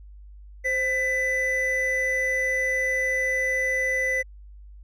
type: tone pair together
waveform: triangle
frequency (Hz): 521 / 1996.2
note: C5 / B6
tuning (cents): -7 / +18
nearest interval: octave + major seventh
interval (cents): 2325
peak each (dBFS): -27 / -21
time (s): 0.64-4.23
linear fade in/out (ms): 20
effects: added 50 Hz sine -42 dBFS peak until 4.83 s